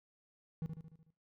triangle tone with echo, 160.8 Hz, E3, 43 cents flat, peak -33 dBFS, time 0.62-0.66 s, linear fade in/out 0 ms, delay 74 ms, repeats 6, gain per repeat -5 dB, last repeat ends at 1.104 s, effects noise-tail reverb RT60 0.3 s tail -18 dB re dry

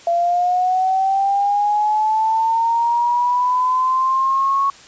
sine linear sweep, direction up, 680 to 1108 Hz, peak -14 dBFS, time 0.07-4.7 s, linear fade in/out 2 ms, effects white hiss -43 dBFS RMS until 4.87 s + resampled to 16000 Hz

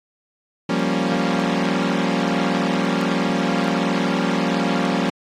sawtooth chord, G half-diminished seventh, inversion third, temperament equal, 174.61 / 196 / 233.1 / 277.2 Hz, F3 / G3 / Bb3 / Db4, 0 / 0 / 0 / 0 cents, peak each -20 dBFS, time 0.69-5.1 s, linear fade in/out 5 ms, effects low-pass 5000 Hz 12 dB/octave + AAC 48 kbps

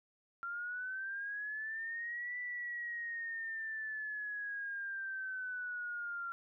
sine linear two-way sweep, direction up then down, 1376 to 1975.5 to 1376 Hz, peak -38 dBFS, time 0.43-6.32 s, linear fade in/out 0 ms, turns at 2.38 s, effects none

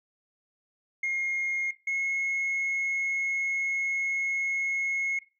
sine tone pair in turn, 2140 / 2171 Hz, C7 / C#7, +38 / -37 cents, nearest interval unison, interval 25 cents, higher second, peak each -24 dBFS, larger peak neither, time 1.03-1.71 / 1.87-5.19 s, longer second, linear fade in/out 5 ms, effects noise-tail reverb RT60 0.3 s tail -17 dB re dry + tanh soft clip ceiling -24 dBFS

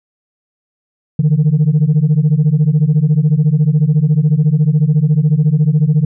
sine beating tone pair, 145.2 / 159.2 Hz, D3 / D#3, -19 / +40 cents, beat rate 14 Hz, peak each -10 dBFS, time 1.19-6.05 s, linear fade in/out 5 ms, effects tanh soft clip ceiling -5 dBFS

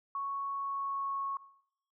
sine tone with pitch glide, 1108.7 to 1100.4 Hz, C#6 to C#6, 0 to -13 cents, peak -33 dBFS, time 0.15-1.37 s, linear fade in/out 2 ms, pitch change -13 cents, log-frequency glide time 0.53-1.25 s, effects noise-tail reverb RT60 0.7 s tail -18 dB re dry

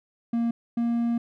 triangle tone pair in turn, 233.2 / 234.7 Hz, A#3 / A#3, +1 / +12 cents, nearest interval unison, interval 11 cents, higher second, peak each -20 dBFS, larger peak neither, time 0.33-0.51 / 0.77-1.18 s, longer second, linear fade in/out 5 ms, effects none

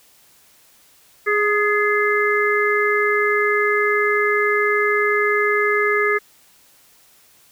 harmonic tone with a mistuned harmonic, 415.3 Hz, G#4, in tune, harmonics 1 / 3 / 4 / 5, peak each -19 / -22 / -22 / -21 dBFS, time 1.26-6.19 s, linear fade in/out 20 ms, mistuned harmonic 4, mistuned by +38 cents, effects white hiss -53 dBFS RMS until 7.51 s

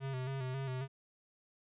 square tone with vibrato, 132 Hz, C3, 16 cents sharp, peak -37 dBFS, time 0-0.88 s, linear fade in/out 50 ms, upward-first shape square, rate 3.7 Hz, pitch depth 46 cents each way, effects resampled to 8000 Hz

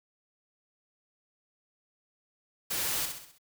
white noise with echo, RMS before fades -32 dBFS, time 2.7-3.06 s, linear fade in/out 10 ms, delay 65 ms, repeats 5, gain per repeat -6 dB, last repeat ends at 3.385 s, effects none

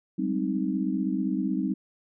sine chord, Ab major seventh, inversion third, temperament equal with one note detuned, 192.08 / 207.7 / 261.6 / 311.1 Hz, G3 / Ab3 / C4 / Eb4, -35 / 0 / 0 / 0 cents, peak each -29 / -34 / -29 / -30 dBFS, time 0.18-1.74 s, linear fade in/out 10 ms, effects none

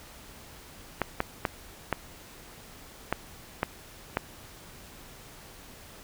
clicks, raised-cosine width 0.5 ms, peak -10 dBFS, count 7, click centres 1.017 / 1.204 / 1.452 / 1.927 / 3.126 / 3.631 / 4.171 s, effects pink hiss -49 dBFS RMS until 6.03 s

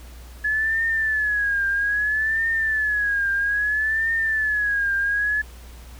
sine tone with vibrato, 1704 Hz, G#6, 44 cents sharp, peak -19 dBFS, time 0.44-5.42 s, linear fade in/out 10 ms, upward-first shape triangle, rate 0.61 Hz, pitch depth 120 cents each way, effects added 60 Hz sine -39 dBFS peak until 5.99 s + pink hiss -48 dBFS RMS until 5.99 s

